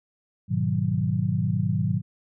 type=chord; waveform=sine; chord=G# minor seventh; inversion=none; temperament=equal; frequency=103.83 / 123.47 / 155.56 / 185 Hz; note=G#2 / B2 / D#3 / F#3; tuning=0 / 0 / 0 / 0 cents; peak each=-27 dBFS; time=0.48-2.02 s; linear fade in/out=50 ms; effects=none